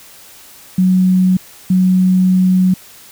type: tone bursts at uneven times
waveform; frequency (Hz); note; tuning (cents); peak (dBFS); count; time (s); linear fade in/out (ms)
sine; 185; F#3; 0; -8; 2; 0.78-1.37 / 1.7-2.74; 5
effects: white hiss -40 dBFS RMS until 3.11 s